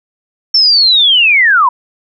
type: linear sweep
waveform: sine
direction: down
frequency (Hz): 5420 to 947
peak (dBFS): -5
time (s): 0.54-1.69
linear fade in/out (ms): 5
effects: none